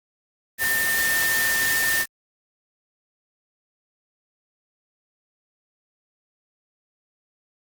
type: tone in noise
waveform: sine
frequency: 1805 Hz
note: A6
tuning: 44 cents sharp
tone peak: -21 dBFS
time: 0.58-2.06 s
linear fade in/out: 50 ms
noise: white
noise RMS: -25 dBFS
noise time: 0.58-2.06 s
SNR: +1 dB
effects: Opus 24 kbps